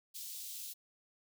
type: high-pass noise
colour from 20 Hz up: white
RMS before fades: -45 dBFS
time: 0.14-0.74 s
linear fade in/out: 20 ms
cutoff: 3300 Hz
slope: 24 dB/octave
effects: none